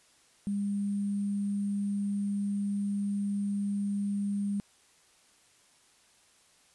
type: tone with sample-and-hold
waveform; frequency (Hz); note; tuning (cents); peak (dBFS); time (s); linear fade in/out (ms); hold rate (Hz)
sine; 201.6; G3; +49; -28; 0.47-4.6; 0; 8820
effects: white hiss -63 dBFS RMS until 6.74 s + resampled to 24000 Hz